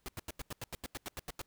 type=noise bursts; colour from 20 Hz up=pink; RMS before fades=-41 dBFS; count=13; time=0.06-1.416 s; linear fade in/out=0 ms; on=24 ms; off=87 ms; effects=pink hiss -75 dBFS RMS until 1.46 s